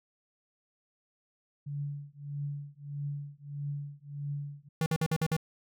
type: tone with tremolo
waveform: sine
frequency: 143.6 Hz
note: D3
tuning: 39 cents flat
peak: -31 dBFS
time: 1.66-4.69 s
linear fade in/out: 10 ms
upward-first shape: triangle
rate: 1.6 Hz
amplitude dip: 100%
type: tone bursts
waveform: square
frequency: 160.3 Hz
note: E3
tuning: 48 cents flat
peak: -27 dBFS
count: 6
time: 4.81-5.366 s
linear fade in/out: 2 ms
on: 51 ms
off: 50 ms
effects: none